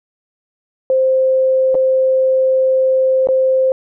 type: tone with dropouts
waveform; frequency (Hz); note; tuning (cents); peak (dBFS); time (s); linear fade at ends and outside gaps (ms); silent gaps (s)
sine; 523.3; C5; 0; -10; 0.9-3.72; 1; 1.745-1.751 / 3.272-3.287
effects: none